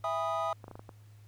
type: chord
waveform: triangle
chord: E major seventh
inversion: none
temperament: equal with one note detuned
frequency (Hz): 659.3 / 814.5 / 987.8 / 1244.5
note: E5 / G#5 / B5 / D#6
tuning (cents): 0 / -34 / 0 / 0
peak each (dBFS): -32 / -35 / -37 / -32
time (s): 0.04-0.53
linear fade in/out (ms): 2
type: clicks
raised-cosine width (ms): 1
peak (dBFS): -31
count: 6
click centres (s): 0.642 / 0.681 / 0.713 / 0.755 / 0.794 / 0.892
effects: added 105 Hz sine -52 dBFS peak until 1.27 s + pink hiss -67 dBFS RMS until 1.27 s